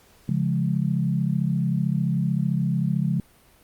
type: chord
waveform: sine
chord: Db major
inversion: none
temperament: equal with one note detuned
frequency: 138.59 / 172.21 / 207.7 Hz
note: Db3 / F3 / Ab3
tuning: 0 / -24 / 0 cents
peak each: -24 / -24 / -27 dBFS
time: 0.29-3.2 s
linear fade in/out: 2 ms
effects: pink hiss -56 dBFS RMS until 3.63 s + Opus 48 kbps